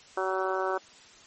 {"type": "harmonic tone", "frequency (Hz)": 188.8, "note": "F#3", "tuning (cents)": 35, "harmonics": [2, 3, 4, 5, 6, 7, 8], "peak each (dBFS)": [-31, -33, -34, -35, -36, -36, -37], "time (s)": [0.17, 0.78], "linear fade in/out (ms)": 5, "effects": ["white hiss -53 dBFS RMS until 1.26 s", "MP3 32 kbps"]}